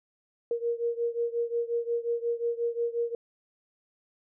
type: beating tone pair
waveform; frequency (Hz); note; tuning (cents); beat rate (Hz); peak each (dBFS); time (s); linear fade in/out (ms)
sine; 467.8 / 473.4; A#4 / A#4; +6 / +27; 5.6; -29 / -31; 0.51-3.15; 2
effects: none